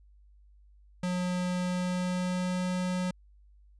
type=tone with pitch glide; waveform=square; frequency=180.4 to 182.07 Hz; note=F#3 to F#3; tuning=-44 to -28 cents; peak=-29 dBFS; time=1.03-3.11 s; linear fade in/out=5 ms; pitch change=+16 cents; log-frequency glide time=1.56-2.66 s; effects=added 50 Hz sine -55 dBFS peak until 3.79 s + resampled to 22050 Hz